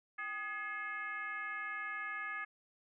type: tone with frequency modulation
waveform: sine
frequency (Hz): 1691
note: G#6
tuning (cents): +31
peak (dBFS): -38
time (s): 0.18-2.45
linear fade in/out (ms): 10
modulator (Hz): 450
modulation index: 1.2
effects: none